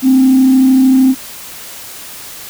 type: tone with frequency modulation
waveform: sine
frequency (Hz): 262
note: C4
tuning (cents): +2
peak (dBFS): -4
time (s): 0.02-1.15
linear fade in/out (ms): 50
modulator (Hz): 33.2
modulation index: 0.26
effects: tanh soft clip ceiling -1 dBFS + white hiss -30 dBFS RMS until 2.49 s